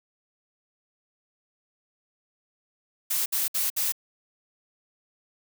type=noise bursts; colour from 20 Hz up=blue; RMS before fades=-26 dBFS; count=4; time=3.1-3.923 s; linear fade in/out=10 ms; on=160 ms; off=61 ms; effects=none